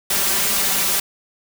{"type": "noise with comb filter", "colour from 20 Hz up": "white", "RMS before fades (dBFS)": -19, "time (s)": [0.1, 1], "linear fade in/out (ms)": 5, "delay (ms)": 5.1, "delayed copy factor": 1, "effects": []}